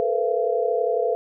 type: tone cluster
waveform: sine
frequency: 435 / 473 / 505 / 680 Hz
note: A4 / A#4 / B4 / F5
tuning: -20 / +25 / +39 / -46 cents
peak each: -25 dBFS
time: 0-1.15 s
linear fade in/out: 0 ms
effects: none